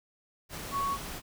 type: tone in noise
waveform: sine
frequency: 1112 Hz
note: C#6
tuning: 5 cents sharp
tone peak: -28 dBFS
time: 0.71-0.98 s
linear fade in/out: 50 ms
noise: pink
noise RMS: -40 dBFS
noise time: 0.49-1.22 s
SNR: +9 dB
effects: none